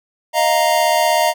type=chord; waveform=square; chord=Eb suspended second; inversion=none; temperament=equal; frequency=622.3 / 698.5 / 932.3 Hz; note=Eb5 / F5 / Bb5; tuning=0 / 0 / 0 cents; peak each=-18 dBFS; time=0.33-1.34 s; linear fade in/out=50 ms; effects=none